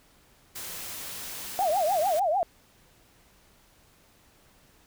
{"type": "noise", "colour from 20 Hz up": "white", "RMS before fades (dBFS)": -38, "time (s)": [0.55, 2.2], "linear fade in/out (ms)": 10}
{"type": "tone with vibrato", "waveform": "sine", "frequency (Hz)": 699, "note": "F5", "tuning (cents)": 1, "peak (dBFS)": -22, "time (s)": [1.59, 2.43], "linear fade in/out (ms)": 0, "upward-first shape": "triangle", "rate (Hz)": 6.7, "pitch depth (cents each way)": 300}
{"effects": ["pink hiss -60 dBFS RMS until 4.86 s"]}